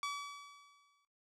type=tone with exponential decay; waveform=sawtooth; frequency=1144 Hz; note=D6; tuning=46 cents flat; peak=-31 dBFS; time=0.03-1.05 s; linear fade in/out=1 ms; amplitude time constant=220 ms; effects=noise-tail reverb RT60 0.2 s tail -18 dB re dry + low-pass 7000 Hz 12 dB/octave